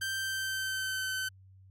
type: tone with pitch glide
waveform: sawtooth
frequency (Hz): 1566 to 1529.3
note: G6 to G6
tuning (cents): -2 to -43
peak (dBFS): -28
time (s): 0.01-1.29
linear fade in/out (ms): 10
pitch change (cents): -41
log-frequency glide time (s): 0.15-1.08
effects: added 95 Hz sine -53 dBFS peak until 1.7 s + MP3 64 kbps